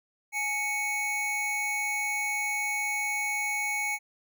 square tone pair together, 839 / 2222 Hz, G#5 / C#7, +17 / +4 cents, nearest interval octave + perfect fourth, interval 1687 cents, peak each -36 / -29 dBFS, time 0.32-3.99 s, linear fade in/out 50 ms, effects none

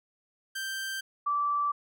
sawtooth / sine tone pair in turn, 1568 / 1162.5 Hz, G6 / D6, 0 / -18 cents, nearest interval perfect fourth, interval 518 cents, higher first, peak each -29 / -25 dBFS, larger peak second, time 0.55-1.01 / 1.26-1.72 s, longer neither, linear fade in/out 10 ms, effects none

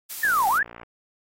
blue noise, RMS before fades -33 dBFS, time 0.09-0.59 s, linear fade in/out 20 ms
sine linear two-way sweep, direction down then up, 1809 to 740 to 1809 Hz, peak -18 dBFS, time 0.23-0.63 s, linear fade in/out 5 ms, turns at 0.48 s
click train, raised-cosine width 0.5 ms, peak -25 dBFS, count 35, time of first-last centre 0.25-0.832 s, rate 58.4 Hz
effects AAC 48 kbps

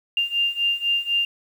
sine beating tone pair, 2794 / 2798 Hz, F7 / F7, 0 / +3 cents, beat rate 4 Hz, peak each -24 / -22 dBFS, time 0.17-1.25 s, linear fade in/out 2 ms, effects 8-bit

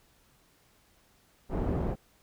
pink low-pass noise, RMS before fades -30 dBFS, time 1.49-1.96 s, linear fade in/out 50 ms, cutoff 590 Hz, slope 12 dB/octave, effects pink hiss -65 dBFS RMS until 2.22 s

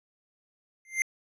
square tone with exponential growth, 2093 Hz, C7, in tune, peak -20 dBFS, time 0.85-1.02 s, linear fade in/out 1 ms, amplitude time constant 36 ms, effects low-pass 11000 Hz 12 dB/octave

